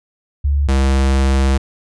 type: tone pair in turn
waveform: sine / square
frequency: 71.1 / 67.11 Hz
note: C#2 / C2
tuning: +45 / +45 cents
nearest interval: minor second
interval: 100 cents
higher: first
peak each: -12 dBFS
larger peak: neither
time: 0.44-0.68 / 0.68-1.58 s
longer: second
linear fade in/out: 10 ms
effects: resampled to 22050 Hz